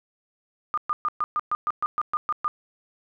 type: tone bursts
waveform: sine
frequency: 1215 Hz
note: D#6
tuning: 42 cents flat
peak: -21 dBFS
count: 12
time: 0.74-2.48 s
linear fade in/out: 0 ms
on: 35 ms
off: 120 ms
effects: none